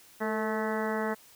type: harmonic tone with a mistuned harmonic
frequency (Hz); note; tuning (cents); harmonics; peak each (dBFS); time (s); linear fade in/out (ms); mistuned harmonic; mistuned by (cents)
216.7; A3; -26; 1 / 2 / 3 / 4 / 5 / 6 / 7 / 8 / 9; -33 / -33 / -36 / -37 / -40 / -41 / -41 / -41 / -41; 0.2-1.15; 20; 2; +39
effects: white hiss -56 dBFS RMS until 1.35 s